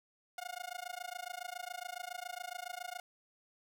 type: tone with amplitude modulation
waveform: sawtooth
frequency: 718 Hz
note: F5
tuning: 48 cents sharp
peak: -34 dBFS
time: 0.38-3 s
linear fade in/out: 2 ms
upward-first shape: sine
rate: 27.2 Hz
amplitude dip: 100%
effects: none